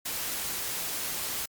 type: noise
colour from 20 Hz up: white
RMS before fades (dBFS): -33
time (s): 0.05-1.46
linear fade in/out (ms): 10
effects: Opus 48 kbps